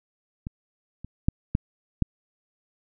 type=clicks; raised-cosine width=5 ms; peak=-20 / -25 / -7 / -9 / -8 dBFS; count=5; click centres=0.469 / 1.046 / 1.285 / 1.551 / 2.023 s; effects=none